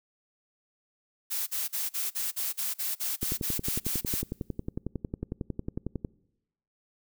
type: noise bursts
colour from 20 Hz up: blue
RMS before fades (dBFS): -31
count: 14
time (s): 1.3-4.226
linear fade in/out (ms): 20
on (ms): 170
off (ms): 42
type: click train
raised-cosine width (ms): 3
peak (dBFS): -19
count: 32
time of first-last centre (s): 3.23-6.048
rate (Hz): 11
effects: noise-tail reverb RT60 0.9 s tail -24 dB re dry